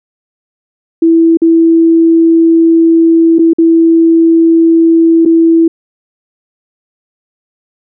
sine tone with dropouts, 329.6 Hz, E4, in tune, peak -3 dBFS, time 1.02-5.68 s, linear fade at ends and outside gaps 5 ms, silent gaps 1.372-1.418 / 3.385-3.391 / 3.534-3.584 / 5.252-5.258 s, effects none

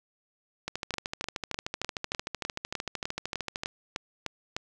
two click trains, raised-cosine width 0.2 ms, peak -14 / -15 dBFS, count 13 / 40, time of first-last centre 0.94-4.565 / 0.68-3.635 s, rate 3.31 / 13.2 Hz, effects none

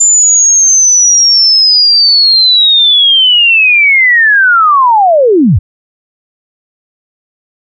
sine linear sweep, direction down, 7180 to 67.3 Hz, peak -3 dBFS, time 0-5.59 s, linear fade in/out 10 ms, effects none

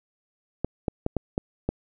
clicks, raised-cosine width 2 ms, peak -11 dBFS, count 6, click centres 0.646 / 0.882 / 1.064 / 1.167 / 1.379 / 1.69 s, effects none

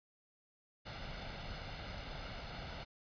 pink noise with comb filter, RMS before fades -45 dBFS, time 0.85-2.85 s, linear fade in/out 20 ms, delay 1.4 ms, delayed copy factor +0.5, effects resampled to 11025 Hz

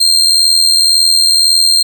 35% pulse tone with amplitude modulation, 4186 Hz, C8, in tune, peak -3 dBFS, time 0-1.83 s, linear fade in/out 10 ms, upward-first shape sine, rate 81.9 Hz, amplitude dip 55%, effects none

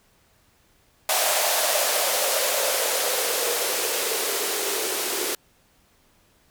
violet noise with band-pass filter sweep, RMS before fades -24 dBFS, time 1.09-5.35 s, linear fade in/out 2 ms, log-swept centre 660 to 370 Hz, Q 5.3, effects pink hiss -61 dBFS RMS until 6.5 s

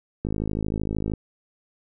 click train, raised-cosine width 3 ms, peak -14 dBFS, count 48, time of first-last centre 0.25-1.137 s, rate 53 Hz, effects none

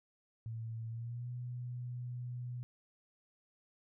sine tone with pitch glide, 113.4 to 122.95 Hz, A#2 to B2, -47 to -7 cents, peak -39 dBFS, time 0.46-2.63 s, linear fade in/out 0 ms, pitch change +140 cents, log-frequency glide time 0.88-1.29 s, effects none

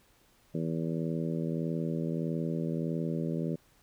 harmonic tone, 81.6 Hz, E2, 17 cents flat, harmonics 2 / 3 / 4 / 5 / 6 / 7, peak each -32 / -36 / -38 / -40 / -42 / -43 dBFS, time 0.54-3.56 s, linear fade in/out 10 ms, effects pink hiss -65 dBFS RMS until 3.82 s

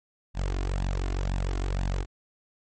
sawtooth tone with flanger, 46.53 Hz, F#1, 10 cents sharp, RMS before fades -28 dBFS, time 0.34-2.06 s, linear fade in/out 50 ms, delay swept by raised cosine 1.1 to 2.9 ms, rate 2 Hz, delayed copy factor +0.7, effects MP3 32 kbps

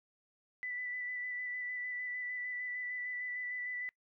sine tone with vibrato, 1983 Hz, B6, 7 cents sharp, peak -37 dBFS, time 0.63-3.89 s, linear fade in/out 0 ms, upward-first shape square, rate 6.6 Hz, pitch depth 14 cents each way, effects noise-tail reverb RT60 0.1 s tail -23 dB re dry

